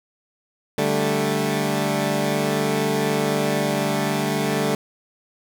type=chord; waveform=15% pulse; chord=D suspended fourth; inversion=none; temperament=equal; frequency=146.83 / 196 / 220 Hz; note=D3 / G3 / A3; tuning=0 / 0 / 0 cents; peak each=-18 dBFS; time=0.78-4.75 s; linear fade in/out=2 ms; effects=none